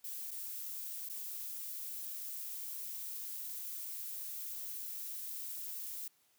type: noise with dropouts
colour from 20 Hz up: violet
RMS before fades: -43 dBFS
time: 0.04-6.08 s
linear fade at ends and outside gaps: 5 ms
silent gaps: 0.309-0.313 / 1.09-1.096 s
effects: white hiss -72 dBFS RMS until 6.38 s + high-pass 80 Hz 12 dB/octave